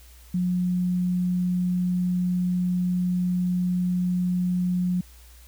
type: tone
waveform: sine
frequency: 180 Hz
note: F#3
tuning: 47 cents flat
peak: -21 dBFS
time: 0.34-5.01 s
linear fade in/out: 5 ms
effects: added 60 Hz sine -47 dBFS peak until 5.47 s + white hiss -54 dBFS RMS until 5.47 s